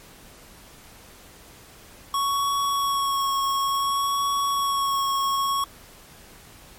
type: tone with vibrato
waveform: square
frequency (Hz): 1108.7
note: C#6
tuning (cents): 0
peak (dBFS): -22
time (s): 2.14-5.64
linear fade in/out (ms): 2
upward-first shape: sine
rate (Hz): 0.57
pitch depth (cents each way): 17
effects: pink hiss -48 dBFS RMS until 6.78 s + MP3 64 kbps